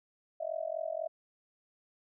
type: tone with amplitude modulation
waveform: sine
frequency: 645 Hz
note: E5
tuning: 38 cents flat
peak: -29 dBFS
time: 0.4-1.08 s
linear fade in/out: 10 ms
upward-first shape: sine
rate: 44 Hz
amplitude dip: 100%
effects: none